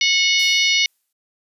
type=harmonic tone; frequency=731 Hz; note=F#5; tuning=21 cents flat; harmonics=3 / 4 / 5 / 6 / 7 / 8; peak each=-18 / -20 / -22 / -24 / -25 / -26 dBFS; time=0.01-0.86 s; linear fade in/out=2 ms
type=noise with exponential decay; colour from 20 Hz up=blue; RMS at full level=-34 dBFS; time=0.39-1.13 s; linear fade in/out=5 ms; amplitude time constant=160 ms
effects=resampled to 32000 Hz